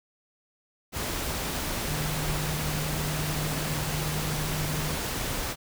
sine tone in noise, 152 Hz, D#3, 40 cents flat, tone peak -31 dBFS, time 1.84-4.98 s, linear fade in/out 50 ms, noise pink, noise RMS -31 dBFS, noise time 0.92-5.56 s, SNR -3 dB, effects none

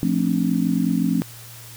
sine chord, D minor seventh, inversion first, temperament equal with one note detuned, 174.61 / 220 / 265.3 / 293.7 Hz, F3 / A3 / C4 / D4, 0 / 0 / +24 / 0 cents, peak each -22 / -23 / -22 / -27 dBFS, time 0.03-1.22 s, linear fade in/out 0 ms, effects added 116 Hz sine -42 dBFS peak until 1.76 s + white hiss -42 dBFS RMS until 1.76 s

